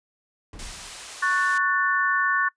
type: noise with exponential decay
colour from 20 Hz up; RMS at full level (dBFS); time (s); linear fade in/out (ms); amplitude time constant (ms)
brown; -35; 0.53-1.32; 2; 170
type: band-pass noise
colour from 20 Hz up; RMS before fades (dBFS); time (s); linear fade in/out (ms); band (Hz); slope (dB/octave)
white; -40; 0.59-1.58; 2; 490 to 9000; 12
type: chord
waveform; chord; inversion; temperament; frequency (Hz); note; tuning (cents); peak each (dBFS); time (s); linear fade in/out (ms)
sine; F# minor; second; just; 1110 / 1480 / 1776; C#6 / F#6 / A6; +2 / 0 / +16; -24; 1.22-2.49; 10
effects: noise-tail reverb RT60 0.1 s tail -23 dB re dry + resampled to 22050 Hz